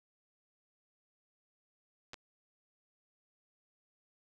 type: clicks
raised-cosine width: 0.2 ms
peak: -28 dBFS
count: 2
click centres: 2.134 / 2.142 s
effects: none